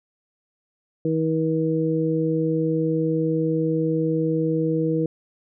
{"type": "harmonic tone", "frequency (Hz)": 160, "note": "D#3", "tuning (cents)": 49, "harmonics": [1, 2, 3], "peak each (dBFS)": [-24, -23, -24], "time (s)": [1.05, 5.06], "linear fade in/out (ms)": 2, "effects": []}